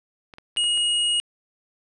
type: clicks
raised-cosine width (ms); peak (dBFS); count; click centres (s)
0.3; -26; 5; 0.338 / 0.384 / 0.563 / 0.641 / 0.775
type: tone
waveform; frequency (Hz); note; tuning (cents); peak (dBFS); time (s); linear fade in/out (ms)
square; 2880; F#7; -47; -20; 0.57-1.2; 0
effects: resampled to 24000 Hz + 9-bit